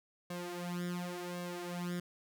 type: tone with flanger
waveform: sawtooth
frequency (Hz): 176.5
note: F3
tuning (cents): +19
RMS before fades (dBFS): -40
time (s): 0.3-2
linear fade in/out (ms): 5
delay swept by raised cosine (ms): 1.8 to 5.1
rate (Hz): 0.91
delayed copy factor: +0.85
effects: none